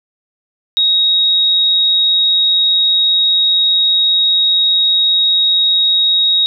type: tone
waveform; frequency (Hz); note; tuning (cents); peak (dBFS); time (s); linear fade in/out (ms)
sine; 3779; A#7; +23; -9; 0.77-6.46; 0
effects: none